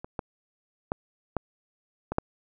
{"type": "clicks", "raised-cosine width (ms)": 1, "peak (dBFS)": [-24, -16, -13, -12, -16, -9], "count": 6, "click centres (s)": [0.045, 0.192, 0.919, 1.367, 2.12, 2.184], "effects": []}